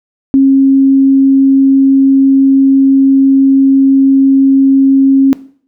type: tone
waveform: sine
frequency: 270.6 Hz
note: C#4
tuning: 42 cents flat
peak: -3 dBFS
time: 0.34-5.33 s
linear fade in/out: 0 ms
effects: noise-tail reverb RT60 0.5 s tail -18 dB re dry